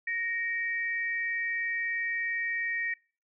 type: tone pair together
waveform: sine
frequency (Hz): 1863 / 2303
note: A#6 / D7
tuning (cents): -2 / -34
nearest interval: major third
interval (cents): 368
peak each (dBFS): -30 / -35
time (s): 0.07-2.94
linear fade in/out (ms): 5
effects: noise-tail reverb RT60 0.4 s tail -24 dB re dry